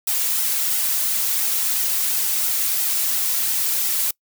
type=noise with flanger; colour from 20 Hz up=blue; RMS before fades=-21 dBFS; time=0.07-4.11 s; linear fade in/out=5 ms; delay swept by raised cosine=1.7 to 3.4 ms; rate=2.9 Hz; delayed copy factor=-0.6; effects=noise-tail reverb RT60 0.1 s tail -25 dB re dry